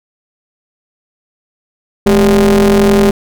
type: ring-modulated tone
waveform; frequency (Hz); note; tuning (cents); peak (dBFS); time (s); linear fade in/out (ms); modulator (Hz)
45% pulse; 92.5; F#2; 0; -3; 2.06-3.11; 5; 303
effects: none